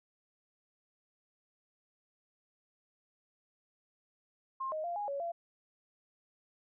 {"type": "tone with pitch steps", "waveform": "sine", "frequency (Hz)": [1062, 623, 693, 825, 560, 682], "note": ["C6", "D#5", "F5", "G#5", "C#5", "F5"], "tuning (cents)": [25, 2, -14, -12, 18, -41], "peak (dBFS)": -34, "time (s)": [4.6, 5.32], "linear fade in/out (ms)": 10, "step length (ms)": 120, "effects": []}